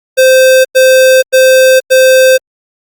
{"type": "tone bursts", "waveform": "square", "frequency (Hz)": 520, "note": "C5", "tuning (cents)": -11, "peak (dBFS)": -3, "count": 4, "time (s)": [0.17, 2.381], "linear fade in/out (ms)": 20, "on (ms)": 480, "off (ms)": 97, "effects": ["Opus 48 kbps"]}